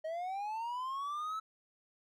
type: linear sweep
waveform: triangle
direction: up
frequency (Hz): 622 to 1315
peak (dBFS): -34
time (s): 0.04-1.4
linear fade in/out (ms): 10
effects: none